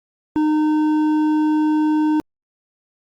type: tone with hard clipping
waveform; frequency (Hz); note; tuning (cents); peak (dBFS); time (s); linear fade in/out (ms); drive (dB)
sine; 306.6; D#4; -25; -16; 0.36-2.2; 0; 7
effects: Opus 48 kbps